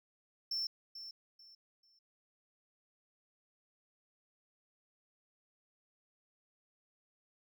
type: tone with echo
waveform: triangle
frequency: 5380 Hz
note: E8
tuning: 34 cents sharp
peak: -33 dBFS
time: 0.51-0.67 s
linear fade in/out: 5 ms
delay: 440 ms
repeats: 3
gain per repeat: -11 dB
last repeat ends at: 1.99 s
effects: none